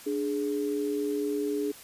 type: tone pair together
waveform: sine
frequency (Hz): 293.7 / 417.6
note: D4 / G#4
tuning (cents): 0 / +10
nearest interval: tritone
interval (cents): 610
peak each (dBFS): -30 / -29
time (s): 0.06-1.72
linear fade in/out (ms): 10
effects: white hiss -48 dBFS RMS until 1.83 s + resampled to 32000 Hz